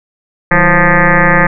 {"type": "tone with frequency modulation", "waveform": "sine", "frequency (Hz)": 880, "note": "A5", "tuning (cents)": 0, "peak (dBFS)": -5, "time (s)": [0.51, 1.47], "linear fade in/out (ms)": 5, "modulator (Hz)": 173, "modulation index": 6.6, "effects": []}